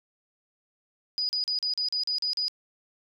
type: tone bursts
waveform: sine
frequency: 4940 Hz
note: D#8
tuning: 13 cents flat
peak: -25 dBFS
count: 9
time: 1.18-2.482 s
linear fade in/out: 0 ms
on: 110 ms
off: 39 ms
effects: none